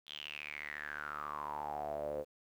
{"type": "tone with band-pass filter sweep", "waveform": "sawtooth", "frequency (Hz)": 74.2, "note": "D2", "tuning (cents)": 18, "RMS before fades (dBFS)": -42, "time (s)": [0.06, 2.25], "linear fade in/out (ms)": 50, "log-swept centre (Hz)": [3400, 500], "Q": 9.1, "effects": ["11-bit"]}